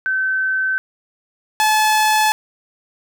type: tone pair in turn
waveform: sine / sawtooth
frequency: 1535 / 861.5 Hz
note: G6 / A5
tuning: -37 / -37 cents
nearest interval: minor seventh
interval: 1000 cents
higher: first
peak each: -16 / -9 dBFS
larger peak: second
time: 0.06-0.78 / 1.6-2.32 s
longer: neither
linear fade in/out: 0 ms
effects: none

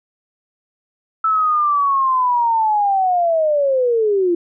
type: linear sweep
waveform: sine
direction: down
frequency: 1319 to 336.5 Hz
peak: -13 dBFS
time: 1.24-4.35 s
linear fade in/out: 5 ms
effects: none

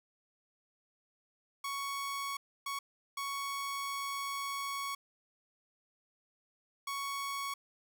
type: tone bursts at uneven times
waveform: sawtooth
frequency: 1113 Hz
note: C#6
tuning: 7 cents sharp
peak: -32 dBFS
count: 4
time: 1.64-2.37 / 2.66-2.79 / 3.17-4.95 / 6.87-7.54 s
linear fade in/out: 5 ms
effects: none

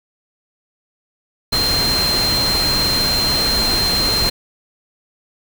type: tone in noise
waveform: sine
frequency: 4159 Hz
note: C8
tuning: 11 cents flat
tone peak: -16 dBFS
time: 1.52-4.3 s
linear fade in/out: 10 ms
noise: pink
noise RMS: -21 dBFS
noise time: 1.52-4.3 s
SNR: +2 dB
effects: none

